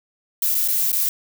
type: noise with dropouts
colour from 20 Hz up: violet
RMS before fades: -20 dBFS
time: 0.42-1.09 s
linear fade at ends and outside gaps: 2 ms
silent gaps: 0.546-0.55 / 0.678-0.683 / 0.918-0.928 s
effects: none